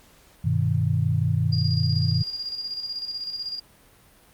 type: chord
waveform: sine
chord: G augmented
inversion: none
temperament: equal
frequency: 98 / 123.47 / 155.56 Hz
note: G2 / B2 / D#3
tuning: 0 / 0 / 0 cents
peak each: -24 dBFS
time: 0.44-2.23 s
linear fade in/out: 10 ms
type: tone with tremolo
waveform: sine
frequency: 4821 Hz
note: D8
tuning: 45 cents sharp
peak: -27 dBFS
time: 1.52-3.6 s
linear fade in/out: 10 ms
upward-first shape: square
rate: 16 Hz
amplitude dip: 50%
effects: pink hiss -55 dBFS RMS until 4.33 s + Opus 48 kbps